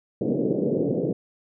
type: band-pass noise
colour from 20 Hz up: white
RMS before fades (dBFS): -24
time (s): 0.21-1.13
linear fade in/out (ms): 5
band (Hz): 130 to 520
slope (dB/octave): 48
effects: none